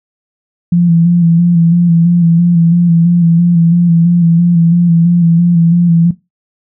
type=tone with vibrato; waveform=sine; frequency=170.4 Hz; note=F3; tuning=42 cents flat; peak=-5 dBFS; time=0.72-6.11 s; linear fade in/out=5 ms; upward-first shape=square; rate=3 Hz; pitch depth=34 cents each way; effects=noise-tail reverb RT60 0.2 s tail -17 dB re dry